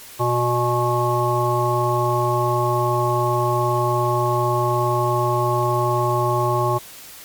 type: harmonic tone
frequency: 121.3 Hz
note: B2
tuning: 31 cents flat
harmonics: 1 / 3 / 5 / 7 / 9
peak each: -22 / -23 / -25 / -24 / -22 dBFS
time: 0.19-6.79 s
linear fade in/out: 20 ms
effects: white hiss -40 dBFS RMS until 7.24 s + MP3 96 kbps